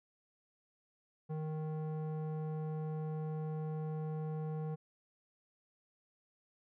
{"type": "tone with low-pass filter", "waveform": "square", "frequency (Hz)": 155.56, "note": "D#3", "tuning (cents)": 0, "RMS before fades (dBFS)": -39, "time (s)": [1.29, 4.76], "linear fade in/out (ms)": 20, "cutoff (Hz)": 730, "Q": 1, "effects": []}